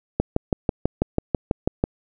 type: click train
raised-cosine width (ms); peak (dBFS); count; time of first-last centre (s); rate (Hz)
2; -5; 11; 0.2-1.839; 6.1
effects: none